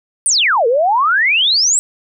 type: exponential two-way sweep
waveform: sine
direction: down then up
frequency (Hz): 9820 to 445.7 to 8140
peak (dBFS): -10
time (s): 0.26-1.79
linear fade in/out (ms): 0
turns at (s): 0.67
effects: none